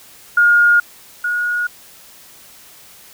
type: tone pair in turn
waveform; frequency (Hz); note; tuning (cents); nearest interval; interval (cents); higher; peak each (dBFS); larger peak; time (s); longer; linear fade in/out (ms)
sine; 1424 / 1446.4; F6 / F#6; +33 / -40; unison; 27; second; -8 / -16; first; 0.37-0.8 / 1.24-1.67; neither; 5
effects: white hiss -43 dBFS RMS until 3.13 s